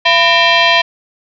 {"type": "tone with frequency modulation", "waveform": "sine", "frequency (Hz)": 678, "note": "E5", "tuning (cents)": 49, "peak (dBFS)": -7, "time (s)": [0.05, 0.82], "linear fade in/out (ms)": 10, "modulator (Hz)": 837, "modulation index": 3.8, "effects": []}